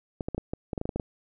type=clicks; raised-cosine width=2 ms; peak=-17 dBFS; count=12; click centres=0.208 / 0.285 / 0.347 / 0.38 / 0.535 / 0.732 / 0.778 / 0.814 / 0.855 / 0.892 / 0.96 / 0.998 s; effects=none